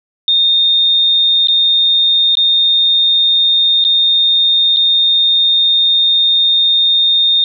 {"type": "tone with dropouts", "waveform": "sine", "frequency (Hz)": 3662, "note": "A#7", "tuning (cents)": -32, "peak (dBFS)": -8, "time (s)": [0.28, 7.44], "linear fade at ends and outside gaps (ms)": 1, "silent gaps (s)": [[1.472, 1.484], [2.353, 2.371], [3.841, 3.849], [4.763, 4.769]], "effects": []}